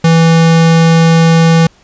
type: tone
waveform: square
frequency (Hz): 164.5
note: E3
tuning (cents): -3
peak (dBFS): -5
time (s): 0.04-1.67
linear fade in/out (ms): 5
effects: pink hiss -47 dBFS RMS until 1.83 s + resampled to 16000 Hz